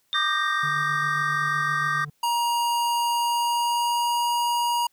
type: tone with exponential decay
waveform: sine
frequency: 3600 Hz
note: A7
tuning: 39 cents sharp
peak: -23 dBFS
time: 0.13-1.56 s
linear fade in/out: 0 ms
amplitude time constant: 310 ms
type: chord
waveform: triangle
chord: Eb major seventh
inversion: third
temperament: equal with one note detuned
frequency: 1174.7 / 1221 / 1568 / 1864.7 Hz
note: D6 / Eb6 / G6 / Bb6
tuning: 0 / -33 / 0 / 0 cents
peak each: -26 dBFS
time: 0.14-2.05 s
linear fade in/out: 10 ms
type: tone with tremolo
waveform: triangle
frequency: 147.8 Hz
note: D3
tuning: 11 cents sharp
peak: -31 dBFS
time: 0.63-2.1 s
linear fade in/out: 5 ms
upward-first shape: square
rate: 7.6 Hz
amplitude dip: 25%
type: tone with pitch glide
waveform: square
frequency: 946 to 952.6 Hz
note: A#5 to A#5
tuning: +25 to +37 cents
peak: -22 dBFS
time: 2.23-4.87 s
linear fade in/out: 5 ms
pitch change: +12 cents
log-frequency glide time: 3.14-4.28 s
effects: white hiss -68 dBFS RMS until 4.92 s